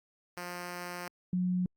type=tone pair in turn; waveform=5% pulse / sine; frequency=176.9 / 181.24 Hz; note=F3 / F#3; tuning=+23 / -36 cents; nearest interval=unison; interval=41 cents; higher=second; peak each=-27 dBFS; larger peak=neither; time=0.37-1.08 / 1.33-1.66 s; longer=first; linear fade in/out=2 ms; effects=Opus 48 kbps